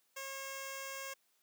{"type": "tone with notch filter", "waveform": "5% pulse", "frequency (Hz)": 542, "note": "C#5", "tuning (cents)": -39, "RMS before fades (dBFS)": -44, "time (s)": [0.16, 1.14], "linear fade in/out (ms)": 10, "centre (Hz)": 4100, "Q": 1.3, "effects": ["white hiss -75 dBFS RMS until 1.42 s", "high-pass 200 Hz 12 dB/octave"]}